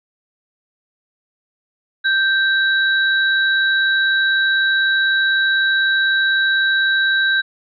sine tone pair together, 1568 / 3900 Hz, G6 / B7, 0 / -23 cents, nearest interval octave + major third, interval 1577 cents, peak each -14 / -21 dBFS, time 2.04-7.42 s, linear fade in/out 20 ms, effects none

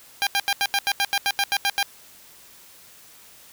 10% pulse tone bursts, 800 Hz, G5, 35 cents sharp, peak -11 dBFS, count 13, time 0.22-1.828 s, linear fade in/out 0 ms, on 48 ms, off 82 ms, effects white hiss -49 dBFS RMS until 3.52 s

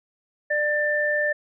sine tone pair together, 595.2 / 1781 Hz, D5 / A6, +23 / +21 cents, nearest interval octave + perfect fifth, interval 1898 cents, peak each -24 / -22 dBFS, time 0.5-1.33 s, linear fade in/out 10 ms, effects none

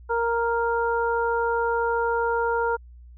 harmonic tone, 466.2 Hz, A#4, in tune, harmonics 1 / 2 / 3, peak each -24 / -25 / -28 dBFS, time 0.09-2.77 s, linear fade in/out 20 ms, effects added 60 Hz sine -43 dBFS peak until 3.17 s

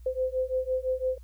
sine beating tone pair, 512 / 517.9 Hz, C5 / C5, -38 / -18 cents, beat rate 5.9 Hz, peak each -29 dBFS, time 0.06-1.18 s, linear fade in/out 5 ms, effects added 60 Hz sine -44 dBFS peak until 1.23 s + white hiss -68 dBFS RMS until 1.23 s

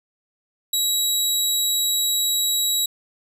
20% pulse tone, 3874 Hz, B7, 34 cents flat, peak -13 dBFS, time 0.73-2.86 s, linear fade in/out 5 ms, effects none

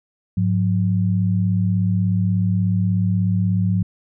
sine tone pair together, 103.83 / 180.37 Hz, G#2 / F#3, 0 / -44 cents, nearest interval minor seventh, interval 956 cents, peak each -18 / -19 dBFS, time 0.37-3.83 s, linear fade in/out 5 ms, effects none

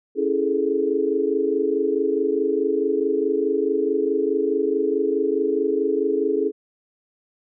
sine chord, A major seventh, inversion first, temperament equal, 277.2 / 329.6 / 415.3 / 440 Hz, C#4 / E4 / G#4 / A4, 0 / 0 / 0 / 0 cents, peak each -27 / -26 / -21 / -25 dBFS, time 0.15-6.52 s, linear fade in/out 50 ms, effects none

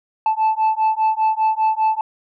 sine beating tone pair, 873 / 878 Hz, A5 / A5, -14 / -4 cents, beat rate 5 Hz, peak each -16 dBFS, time 0.26-2.01 s, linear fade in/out 2 ms, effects tanh soft clip ceiling -12 dBFS

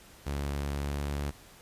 sawtooth tone with pitch glide, 70.9 to 71.6 Hz, C#2 to D2, +40 to -43 cents, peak -27 dBFS, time 0.26-1.31 s, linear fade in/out 10 ms, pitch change +17 cents, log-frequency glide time 0.74-1.03 s, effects pink hiss -54 dBFS RMS until 1.61 s + resampled to 32000 Hz

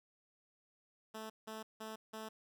10% pulse tone bursts, 219.1 Hz, A3, 7 cents flat, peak -36 dBFS, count 4, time 1.14-2.29 s, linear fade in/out 10 ms, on 160 ms, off 170 ms, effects none

